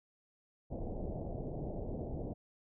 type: low-pass noise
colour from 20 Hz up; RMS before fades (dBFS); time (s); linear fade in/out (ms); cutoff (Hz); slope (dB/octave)
pink; -40; 0.7-2.34; 20; 720; 48
effects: none